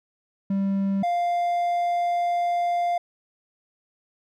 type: tone pair in turn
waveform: triangle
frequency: 196 / 698.5 Hz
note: G3 / F5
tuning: 0 / 0 cents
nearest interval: octave + minor seventh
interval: 2200 cents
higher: second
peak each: -19 dBFS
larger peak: neither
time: 0.5-1.03 / 1.03-2.98 s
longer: second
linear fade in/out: 5 ms
effects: none